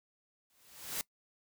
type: noise with exponential growth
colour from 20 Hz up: white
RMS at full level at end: -34 dBFS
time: 0.5-1.01 s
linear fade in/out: 0 ms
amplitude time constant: 110 ms
effects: noise-tail reverb RT60 0.1 s tail -22 dB re dry